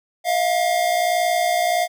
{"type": "tone pair together", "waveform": "square", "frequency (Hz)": [644, 705.4], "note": ["E5", "F5"], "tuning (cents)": [-41, 17], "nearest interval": "major second", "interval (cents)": 158, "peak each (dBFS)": [-24, -19], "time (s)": [0.24, 1.88], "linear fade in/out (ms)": 50, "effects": []}